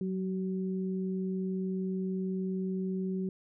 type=tone pair together; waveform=sine; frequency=186.7 / 378.6 Hz; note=F#3 / F#4; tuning=+16 / +40 cents; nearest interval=octave; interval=1224 cents; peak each=-31 / -37 dBFS; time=0.01-3.29 s; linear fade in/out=2 ms; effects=none